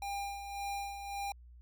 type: tone with tremolo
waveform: square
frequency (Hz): 801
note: G5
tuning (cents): +37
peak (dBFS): -36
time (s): 0.02-1.32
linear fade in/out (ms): 2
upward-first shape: sine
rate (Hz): 1.8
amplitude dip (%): 55
effects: added 60 Hz sine -52 dBFS peak until 1.61 s